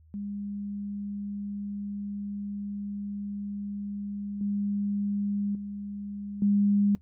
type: tone with level steps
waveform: sine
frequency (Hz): 202.8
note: G#3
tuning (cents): -41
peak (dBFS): -32 / -26 / -34 / -20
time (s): 0.14-6.95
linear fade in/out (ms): 0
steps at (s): 4.41 / 5.55 / 6.42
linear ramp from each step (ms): 2
effects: noise-tail reverb RT60 0.1 s tail -20 dB re dry + added 79 Hz sine -54 dBFS peak until 7.01 s